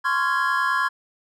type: chord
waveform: triangle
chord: Db major seventh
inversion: third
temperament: just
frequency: 1039.4 / 1108.7 / 1385.9 / 1663.1 Hz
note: C6 / Db6 / F6 / Ab6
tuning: -12 / 0 / -14 / +2 cents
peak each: -22 / -25 / -25 / -22 dBFS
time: 0.04-0.89 s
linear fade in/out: 20 ms
effects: none